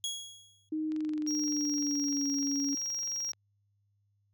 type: tone with exponential decay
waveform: 25% pulse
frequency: 3322 Hz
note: G#7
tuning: in tune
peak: -27 dBFS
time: 0.04-0.69 s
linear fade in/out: 1 ms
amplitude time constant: 140 ms
type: tone with pitch glide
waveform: sine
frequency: 311.1 to 280.4 Hz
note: D#4 to C#4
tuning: 0 to +20 cents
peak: -30 dBFS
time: 0.72-2.75 s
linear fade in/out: 5 ms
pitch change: -180 cents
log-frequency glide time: 0.92-2.29 s
type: click train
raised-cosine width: 0.2 ms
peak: -33 dBFS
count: 57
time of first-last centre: 0.92-3.334 s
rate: 23.2 Hz
type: tone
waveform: triangle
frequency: 5620 Hz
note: F8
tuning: 10 cents sharp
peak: -31 dBFS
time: 1.27-3.32 s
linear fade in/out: 5 ms
effects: added 101 Hz sine -70 dBFS peak until 4.33 s